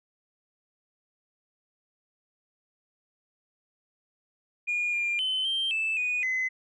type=tone with pitch steps; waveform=sine; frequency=2432 / 2401 / 3051 / 3150 / 2634 / 2474 / 2036 Hz; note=D#7 / D7 / G7 / G7 / E7 / D#7 / C7; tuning=-40 / +38 / -48 / +8 / -2 / -10 / -48 cents; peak=-24 dBFS; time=4.67-6.49 s; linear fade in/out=20 ms; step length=260 ms; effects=tanh soft clip ceiling -22 dBFS